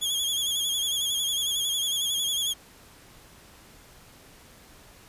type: tone with vibrato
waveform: sawtooth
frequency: 3322 Hz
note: G#7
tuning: in tune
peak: -22 dBFS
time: 0.01-2.54 s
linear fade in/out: 20 ms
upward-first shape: sine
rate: 11 Hz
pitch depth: 64 cents each way
effects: pink hiss -52 dBFS RMS until 5.08 s + resampled to 32000 Hz